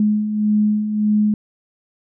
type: beating tone pair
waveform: sine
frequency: 209.7 / 211.4 Hz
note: G#3 / G#3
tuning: +17 / +31 cents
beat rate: 1.7 Hz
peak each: -23 / -15 dBFS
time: 0-1.34 s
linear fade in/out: 2 ms
effects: none